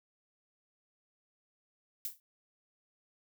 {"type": "noise with exponential decay", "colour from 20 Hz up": "violet", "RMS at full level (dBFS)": -33, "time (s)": [2.05, 2.2], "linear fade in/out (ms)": 1, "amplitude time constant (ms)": 31, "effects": []}